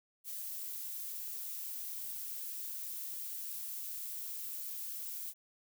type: noise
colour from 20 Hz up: violet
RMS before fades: -42 dBFS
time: 0.24-5.34 s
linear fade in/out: 50 ms
effects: none